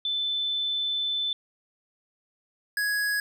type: tone pair in turn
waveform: sine / square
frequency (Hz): 3520 / 1667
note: A7 / G#6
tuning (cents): 0 / +6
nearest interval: octave + minor second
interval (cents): 1294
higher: first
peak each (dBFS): -25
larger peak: neither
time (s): 0.05-1.33 / 2.77-3.2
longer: first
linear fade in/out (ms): 2
effects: none